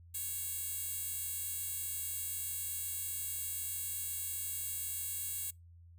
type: tone with high-pass filter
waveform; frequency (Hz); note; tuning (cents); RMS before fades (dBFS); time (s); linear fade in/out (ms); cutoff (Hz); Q
10% pulse; 554.4; C#5; 0; -39; 0.14-5.51; 10; 10000; 0.97
effects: noise-tail reverb RT60 0.2 s tail -26 dB re dry + added 85 Hz sine -54 dBFS peak until 5.98 s